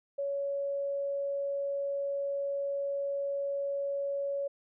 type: tone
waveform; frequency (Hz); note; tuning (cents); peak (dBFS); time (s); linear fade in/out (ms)
sine; 560; C#5; +18; -30; 0.18-4.48; 10
effects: none